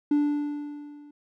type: tone with level ramp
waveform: triangle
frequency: 292.7 Hz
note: D4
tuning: 6 cents flat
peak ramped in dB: -15 to -44 dBFS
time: 0.11-1.11 s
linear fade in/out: 5 ms
effects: tanh soft clip ceiling -13 dBFS